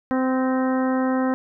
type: harmonic tone with a mistuned harmonic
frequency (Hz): 259.2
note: C4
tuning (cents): -16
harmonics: 1 / 2 / 3 / 4 / 5 / 6 / 7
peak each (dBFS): -20 / -26 / -30 / -32 / -34 / -36 / -37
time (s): 0.11-1.34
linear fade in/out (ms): 0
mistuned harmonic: 7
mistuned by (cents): +39
effects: none